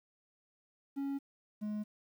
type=tone pair in turn; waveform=triangle; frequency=277.2 / 210.8 Hz; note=C#4 / G#3; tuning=0 / +26 cents; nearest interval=perfect fourth; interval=474 cents; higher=first; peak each=-32 / -33 dBFS; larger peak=first; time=0.96-1.19 / 1.61-1.84 s; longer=neither; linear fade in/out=20 ms; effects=11-bit